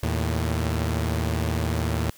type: tone pair together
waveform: sawtooth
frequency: 79.2 / 112.14 Hz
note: D#2 / A2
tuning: +31 / +33 cents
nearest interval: tritone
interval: 602 cents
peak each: -21 / -23 dBFS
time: 0.03-2.1 s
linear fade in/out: 0 ms
effects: white hiss -51 dBFS RMS until 2.17 s